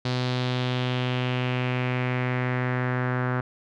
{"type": "tone with low-pass filter sweep", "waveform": "sawtooth", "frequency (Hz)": 125.8, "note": "B2", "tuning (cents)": 32, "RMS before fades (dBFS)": -26, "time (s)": [0.05, 3.41], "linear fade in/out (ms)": 5, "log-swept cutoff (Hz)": [4300, 1500], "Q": 2.9, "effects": []}